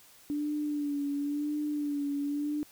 sine tone with vibrato, 291.3 Hz, D4, 14 cents flat, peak -29 dBFS, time 0.3-2.63 s, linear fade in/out 0 ms, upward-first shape sine, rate 0.96 Hz, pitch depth 42 cents each way, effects white hiss -57 dBFS RMS until 2.71 s

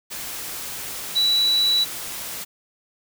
sine tone in noise, 3935 Hz, B7, 7 cents flat, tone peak -16 dBFS, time 1.15-1.85 s, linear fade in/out 20 ms, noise white, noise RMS -32 dBFS, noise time 0.1-2.45 s, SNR +13 dB, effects none

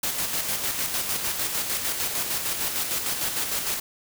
white noise with tremolo, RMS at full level -26 dBFS, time 0.03-3.8 s, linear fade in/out 5 ms, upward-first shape square, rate 6.6 Hz, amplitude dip 40%, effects none

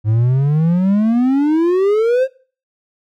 triangle exponential sweep, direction up, 104.9 to 540 Hz, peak -9 dBFS, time 0.04-2.28 s, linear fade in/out 50 ms, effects noise-tail reverb RT60 0.4 s tail -22 dB re dry

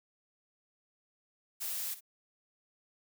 blue noise with echo, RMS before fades -37 dBFS, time 1.6-1.95 s, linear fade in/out 20 ms, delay 59 ms, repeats 1, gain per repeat -14 dB, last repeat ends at 2.009 s, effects none

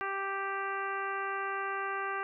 harmonic tone, 392 Hz, G4, in tune, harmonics 1 / 2 / 3 / 4 / 5 / 6 / 7, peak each -40 / -40 / -36 / -38 / -43 / -48 / -48 dBFS, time 0.01-2.23 s, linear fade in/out 0 ms, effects none

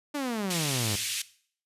sawtooth exponential sweep, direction down, 300.5 to 98 Hz, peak -25 dBFS, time 0.14-0.96 s, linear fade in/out 10 ms
pink band-pass noise, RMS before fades -32 dBFS, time 0.5-1.22 s, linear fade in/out 5 ms, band 2400 to 12000 Hz, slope 24 dB/octave
effects noise-tail reverb RT60 0.5 s tail -17 dB re dry + resampled to 32000 Hz

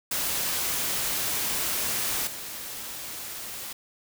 white noise with level steps, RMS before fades -28 / -37 dBFS, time 0.11-3.73 s, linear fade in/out 5 ms, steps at 2.27 s, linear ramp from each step 2 ms, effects none

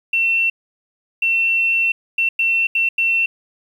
sine tone bursts at uneven times, 2702 Hz, E7, 42 cents sharp, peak -14 dBFS, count 6, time 0.13-0.5 / 1.22-1.92 / 2.18-2.29 / 2.39-2.67 / 2.75-2.89 / 2.98-3.26 s, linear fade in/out 5 ms, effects 8-bit

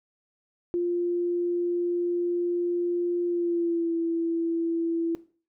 sine tone with pitch glide, 349.2 to 333.2 Hz, F4 to E4, 0 to +19 cents, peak -23 dBFS, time 0.74-5.15 s, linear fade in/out 0 ms, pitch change -81 cents, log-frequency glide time 3.26-3.94 s, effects noise-tail reverb RT60 0.4 s tail -18 dB re dry

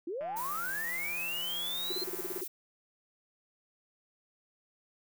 sine linear sweep, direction up, 311.1 to 4187 Hz, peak -34 dBFS, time 0.07-2.04 s, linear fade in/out 5 ms
click train, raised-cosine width 0.5 ms, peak -35 dBFS, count 377, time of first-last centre 0.21-2.409 s, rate 171 Hz
violet noise, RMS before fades -40 dBFS, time 0.36-2.48 s, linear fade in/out 10 ms
sine tone bursts, 370 Hz, F#4, in tune, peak -34 dBFS, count 10, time 1.9-2.438 s, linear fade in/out 5 ms, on 25 ms, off 32 ms
effects none

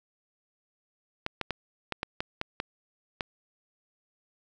clicks, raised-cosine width 0.3 ms, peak -14 dBFS, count 9, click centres 1.264 / 1.413 / 1.507 / 1.923 / 2.031 / 2.205 / 2.414 / 2.601 / 3.208 s, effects none

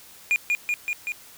triangle tone with echo, 2428 Hz, D#7, 43 cents flat, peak -16 dBFS, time 0.31-0.36 s, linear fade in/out 0 ms, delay 190 ms, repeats 4, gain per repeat -2 dB, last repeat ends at 1.12 s, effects white hiss -48 dBFS RMS until 1.37 s

